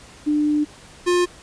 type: tone pair in turn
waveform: sine / square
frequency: 298.3 / 354.7 Hz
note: D4 / F4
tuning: +27 / +27 cents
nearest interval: minor third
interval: 300 cents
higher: second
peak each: -16 dBFS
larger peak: neither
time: 0.26-0.65 / 1.06-1.26 s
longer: first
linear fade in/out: 20 ms
effects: pink hiss -45 dBFS RMS until 1.42 s + resampled to 22050 Hz